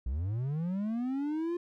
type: linear sweep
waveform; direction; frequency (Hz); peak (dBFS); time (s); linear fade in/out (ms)
triangle; up; 55.8 to 352.9; -28; 0.06-1.57; 5
effects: none